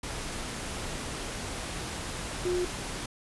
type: tone in noise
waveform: sine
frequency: 358.2 Hz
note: F4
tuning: 44 cents sharp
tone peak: -26 dBFS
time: 2.45-2.65 s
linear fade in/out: 5 ms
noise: pink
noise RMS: -36 dBFS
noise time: 0.03-3.06 s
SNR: +7 dB
effects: resampled to 24000 Hz